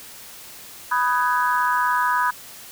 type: chord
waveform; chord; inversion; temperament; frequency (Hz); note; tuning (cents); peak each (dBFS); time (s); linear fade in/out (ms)
sine; G# minor seventh; first; equal with one note detuned; 987.8 / 1244.5 / 1505 / 1661.2; B5 / D#6 / F#6 / G#6; 0 / 0 / +29 / 0; -20 / -24 / -26 / -26; 0.91-2.31; 10
effects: white hiss -41 dBFS RMS until 2.71 s